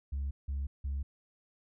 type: tone bursts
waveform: sine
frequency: 69.3 Hz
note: C#2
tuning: in tune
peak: -30 dBFS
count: 3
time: 0.12-1.03 s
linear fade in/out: 10 ms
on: 190 ms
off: 170 ms
effects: tanh soft clip ceiling -30 dBFS